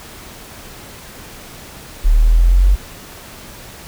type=exponential sweep; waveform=sine; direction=up; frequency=36.71 to 48.04 Hz; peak=-7 dBFS; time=2.04-2.76 s; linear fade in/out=20 ms; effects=pink hiss -36 dBFS RMS until 3.87 s